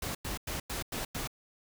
pink noise bursts, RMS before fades -36 dBFS, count 6, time 0.02-1.275 s, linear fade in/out 5 ms, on 130 ms, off 95 ms, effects none

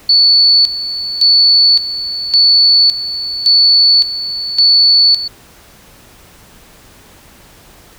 sine tone with tremolo, 4456 Hz, C#8, 8 cents sharp, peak -5 dBFS, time 0.09-5.28 s, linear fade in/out 5 ms, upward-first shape square, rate 0.89 Hz, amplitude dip 75%, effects pink hiss -42 dBFS RMS until 7.98 s

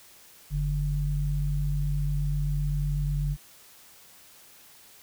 sine tone pair together, 45.83 / 145.5 Hz, F#1 / D3, -16 / -16 cents, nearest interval octave + minor sixth, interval 2000 cents, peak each -27 dBFS, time 0.5-3.37 s, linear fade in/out 50 ms, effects white hiss -53 dBFS RMS until 5.02 s

